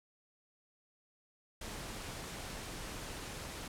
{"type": "noise", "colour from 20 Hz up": "pink", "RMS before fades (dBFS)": -44, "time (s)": [1.61, 3.68], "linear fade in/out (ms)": 5, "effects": ["low-pass 11000 Hz 12 dB/octave"]}